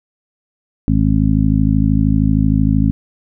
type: harmonic tone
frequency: 53 Hz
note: G#1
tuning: 36 cents sharp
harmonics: 1 / 2 / 3 / 4 / 5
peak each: -17 / -17 / -17 / -17 / -17 dBFS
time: 0.88-2.91 s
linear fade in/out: 0 ms
effects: none